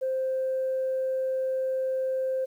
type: tone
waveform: sine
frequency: 523.3 Hz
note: C5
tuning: in tune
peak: -24 dBFS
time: 0.01-2.46 s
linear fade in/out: 20 ms
effects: tanh soft clip ceiling -21 dBFS + 10-bit